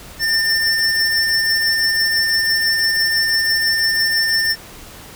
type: tone pair together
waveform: square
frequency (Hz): 1800 / 5394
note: A6 / E8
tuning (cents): +39 / +39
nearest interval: octave + perfect fifth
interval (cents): 1900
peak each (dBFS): -18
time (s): 0.19-4.56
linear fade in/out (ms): 50
effects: pink hiss -38 dBFS RMS until 5.15 s